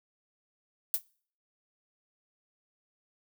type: noise with exponential decay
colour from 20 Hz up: violet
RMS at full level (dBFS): -22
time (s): 0.94-1.02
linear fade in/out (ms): 1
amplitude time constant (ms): 16
effects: noise-tail reverb RT60 0.5 s tail -25 dB re dry